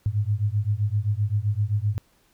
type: beating tone pair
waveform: sine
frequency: 100.5 / 108.2 Hz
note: G2 / A2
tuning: +44 / -29 cents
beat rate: 7.7 Hz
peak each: -24 / -24 dBFS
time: 0.06-1.98 s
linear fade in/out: 0 ms
effects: pink hiss -63 dBFS RMS until 2.33 s